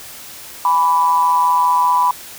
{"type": "tone with amplitude modulation", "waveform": "sine", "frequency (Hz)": 990, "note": "B5", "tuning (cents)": 4, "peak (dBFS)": -8, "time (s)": [0.65, 2.11], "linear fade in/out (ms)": 2, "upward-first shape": "sine", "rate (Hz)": 165, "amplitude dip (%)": 65, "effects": ["white hiss -35 dBFS RMS until 2.38 s"]}